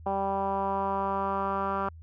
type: tone with low-pass filter sweep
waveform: 10% pulse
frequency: 195.7 Hz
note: G3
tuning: 3 cents flat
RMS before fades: -29 dBFS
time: 0.06-1.89 s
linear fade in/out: 5 ms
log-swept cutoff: 830 to 1300 Hz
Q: 3.3
effects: added 81 Hz sine -44 dBFS peak until 2.02 s